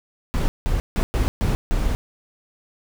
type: noise bursts at uneven times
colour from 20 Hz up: brown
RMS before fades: -20 dBFS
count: 6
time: 0.34-0.48 / 0.66-0.8 / 0.96-1.03 / 1.14-1.28 / 1.41-1.55 / 1.71-1.95 s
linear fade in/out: 0 ms
effects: none